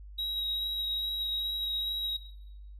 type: tone with vibrato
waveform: triangle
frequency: 3829 Hz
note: A#7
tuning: 46 cents sharp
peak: -29 dBFS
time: 0.18-2.17 s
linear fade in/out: 10 ms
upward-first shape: sine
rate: 2.4 Hz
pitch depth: 9 cents each way
effects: noise-tail reverb RT60 0.9 s tail -18 dB re dry + added 50 Hz sine -44 dBFS peak until 2.79 s